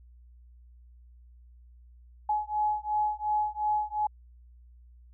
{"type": "beating tone pair", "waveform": "sine", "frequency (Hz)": [844, 846.8], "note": ["G#5", "G#5"], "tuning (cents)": [28, 33], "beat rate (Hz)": 2.8, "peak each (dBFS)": -29, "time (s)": [2.29, 4.07], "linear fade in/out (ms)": 5, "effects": ["added 60 Hz sine -51 dBFS peak until 5.13 s"]}